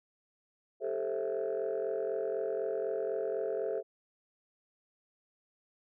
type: chord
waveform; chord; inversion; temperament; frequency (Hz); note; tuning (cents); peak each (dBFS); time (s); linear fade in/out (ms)
sine; A minor seventh; third; just; 396 / 440 / 528 / 660; G4 / A4 / C5 / E5; +18 / 0 / +16 / +2; -36 / -34 / -36 / -37; 0.8-3.83; 50
effects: tanh soft clip ceiling -25 dBFS